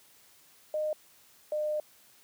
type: tone pair in turn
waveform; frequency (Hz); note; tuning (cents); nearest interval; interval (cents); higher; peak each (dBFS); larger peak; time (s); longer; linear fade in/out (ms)
sine; 613 / 605.6; D#5 / D#5; -26 / -47; unison; 21; first; -28 / -28; neither; 0.74-0.93 / 1.52-1.8; second; 2
effects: white hiss -60 dBFS RMS until 2.23 s + high-pass 60 Hz 12 dB/octave